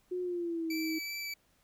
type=tone with pitch glide; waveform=sine; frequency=361.9 to 318.7 Hz; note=F#4 to D#4; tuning=-38 to +42 cents; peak=-32 dBFS; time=0.11-0.99 s; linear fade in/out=10 ms; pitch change=-220 cents; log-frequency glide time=0.22-0.75 s
type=tone with vibrato; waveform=25% pulse; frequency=2313 Hz; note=D7; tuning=27 cents flat; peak=-33 dBFS; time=0.7-1.34 s; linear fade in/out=5 ms; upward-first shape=sine; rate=2.7 Hz; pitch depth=9 cents each way
effects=pink hiss -70 dBFS RMS until 1.63 s